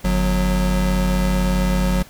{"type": "tone pair together", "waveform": "square", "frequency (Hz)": [49.05, 182.6], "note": ["G1", "F#3"], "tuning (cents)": [2, -23], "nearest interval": "octave + major seventh", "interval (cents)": 2275, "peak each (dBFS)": [-19, -20], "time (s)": [0.04, 2.03], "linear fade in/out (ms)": 10, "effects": ["pink hiss -45 dBFS RMS until 2.09 s"]}